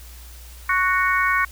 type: harmonic tone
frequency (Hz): 370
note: F#4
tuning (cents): 0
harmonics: 3 / 4 / 5 / 6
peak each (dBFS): -21 / -22 / -23 / -24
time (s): 0.69-1.45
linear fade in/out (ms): 5
effects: added 60 Hz sine -39 dBFS peak until 1.51 s + white hiss -46 dBFS RMS until 1.51 s